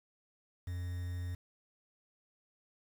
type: tone with quantisation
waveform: triangle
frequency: 88.7 Hz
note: F2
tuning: 27 cents sharp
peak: -34 dBFS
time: 0.67-1.35 s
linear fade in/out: 5 ms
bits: 9
effects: none